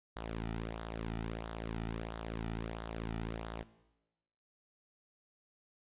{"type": "tone with flanger", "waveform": "sawtooth", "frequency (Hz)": 55.8, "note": "A1", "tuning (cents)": 25, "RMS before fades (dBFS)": -41, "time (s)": [0.16, 3.63], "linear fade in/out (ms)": 5, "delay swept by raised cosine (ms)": [0.39, 1.89], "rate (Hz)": 1.5, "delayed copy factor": -0.65, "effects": ["noise-tail reverb RT60 1.0 s tail -17 dB re dry", "resampled to 8000 Hz"]}